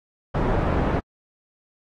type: low-pass noise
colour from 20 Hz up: pink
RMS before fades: -22 dBFS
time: 0.34-1 s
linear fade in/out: 10 ms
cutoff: 990 Hz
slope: 12 dB/octave
effects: AAC 32 kbps